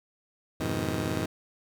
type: chord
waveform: 15% pulse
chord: F half-diminished seventh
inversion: none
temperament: just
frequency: 87.31 / 104.77 / 125.72 / 157.15 Hz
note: F2 / Ab2 / Cb3 / Eb3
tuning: 0 / +16 / +31 / +18 cents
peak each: -28 dBFS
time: 0.6-1.26 s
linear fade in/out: 5 ms
effects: none